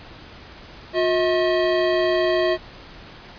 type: tone pair together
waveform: square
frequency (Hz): 358.8 / 639.3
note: F4 / D#5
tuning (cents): +47 / +47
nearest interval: minor seventh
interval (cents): 1000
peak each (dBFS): -21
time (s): 0.93-2.58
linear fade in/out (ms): 50
effects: pink hiss -42 dBFS RMS until 3.38 s + resampled to 11025 Hz